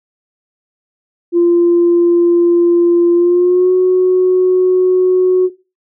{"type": "tone with pitch glide", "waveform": "sine", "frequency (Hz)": [345.3, 368], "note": ["F4", "F#4"], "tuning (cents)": [-20, -9], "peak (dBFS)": -6, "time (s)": [1.32, 5.5], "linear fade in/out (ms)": 50, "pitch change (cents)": 111, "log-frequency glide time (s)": [3.14, 3.72], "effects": ["noise-tail reverb RT60 0.3 s tail -19 dB re dry", "tanh soft clip ceiling -3 dBFS"]}